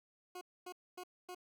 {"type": "tone bursts", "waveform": "20% pulse", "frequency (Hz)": 361.7, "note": "F#4", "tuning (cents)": -39, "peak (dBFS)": -40, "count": 4, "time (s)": [0.35, 1.348], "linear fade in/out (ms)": 5, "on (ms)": 62, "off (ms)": 250, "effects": []}